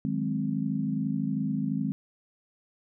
sine chord, Ab dominant seventh, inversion second, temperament equal, 155.56 / 185 / 207.7 / 261.6 Hz, Eb3 / Gb3 / Ab3 / C4, 0 / 0 / 0 / 0 cents, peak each -32 / -36 / -30 / -31 dBFS, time 0.05-1.92 s, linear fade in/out 0 ms, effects none

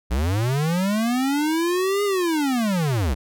square linear two-way sweep, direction up then down, 55.3 to 413.2 to 55.3 Hz, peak -20 dBFS, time 0.1-3.15 s, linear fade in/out 20 ms, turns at 2.04 s, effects none

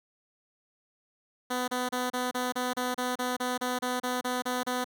10% pulse tone bursts, 250 Hz, B3, 21 cents sharp, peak -20 dBFS, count 16, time 1.5-4.845 s, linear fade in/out 10 ms, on 180 ms, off 31 ms, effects none

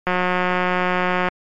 click train, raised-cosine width 0.5 ms, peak -5 dBFS, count 221, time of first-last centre 0.07-1.285 s, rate 181 Hz, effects MP3 64 kbps

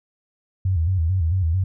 sine tone with vibrato, 87.31 Hz, F2, in tune, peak -17 dBFS, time 0.65-1.64 s, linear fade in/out 5 ms, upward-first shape square, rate 4.5 Hz, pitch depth 130 cents each way, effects none

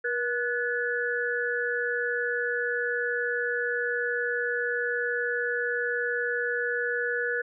sine tone cluster, 480.1 / 1474 / 1715 Hz, B4 / F#6 / A6, -49 / -7 / -45 cents, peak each -30 dBFS, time 0.04-7.42 s, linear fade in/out 10 ms, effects none

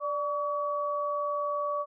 sine tone pair together, 587.3 / 1135.2 Hz, D5 / C#6, 0 / +41 cents, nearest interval major seventh, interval 1141 cents, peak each -31 / -30 dBFS, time 0-1.86 s, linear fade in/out 50 ms, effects none

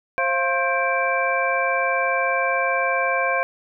sine tone cluster, 530 / 691 / 1064 / 1583 / 2334 Hz, C5 / F5 / C6 / G6 / D7, +22 / -19 / +29 / +17 / -11 cents, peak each -25 dBFS, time 0.18-3.43 s, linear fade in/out 0 ms, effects none

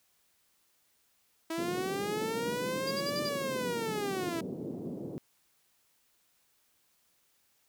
sawtooth linear two-way sweep, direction up then down, 322.5 to 592 to 322.5 Hz, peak -29 dBFS, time 1.5-4.41 s, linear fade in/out 5 ms, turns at 3.22 s
pink band-pass noise, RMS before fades -39 dBFS, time 1.58-5.18 s, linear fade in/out 0 ms, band 160 to 450 Hz, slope 24 dB/octave
triangle tone bursts, 4800 Hz, D8, 37 cents sharp, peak -33 dBFS, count 5, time 2.87-3.291 s, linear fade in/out 5 ms, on 41 ms, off 54 ms
effects white hiss -71 dBFS RMS until 7.68 s

